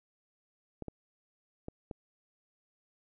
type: clicks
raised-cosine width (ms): 2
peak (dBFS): -26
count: 4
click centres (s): 0.823 / 0.883 / 1.684 / 1.912
effects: none